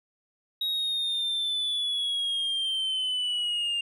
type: linear sweep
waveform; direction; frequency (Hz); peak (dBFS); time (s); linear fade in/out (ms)
sine; down; 3803 to 2794; -23; 0.61-3.81; 5
effects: tanh soft clip ceiling -25 dBFS